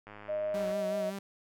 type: click train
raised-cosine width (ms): 0.5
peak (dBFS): -32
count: 68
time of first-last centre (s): 0.07-0.714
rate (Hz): 104
type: tone with pitch glide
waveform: sine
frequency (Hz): 614 to 626.9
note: D#5 to D#5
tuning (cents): -23 to +13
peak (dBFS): -30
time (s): 0.28-1.11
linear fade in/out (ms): 20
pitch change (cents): +36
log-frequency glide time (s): 0.39-0.92
type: tone with vibrato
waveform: sawtooth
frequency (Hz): 192.6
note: G3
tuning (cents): -30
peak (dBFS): -33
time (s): 0.54-1.19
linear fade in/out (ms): 5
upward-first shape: sine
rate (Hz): 5.3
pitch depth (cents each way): 48
effects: none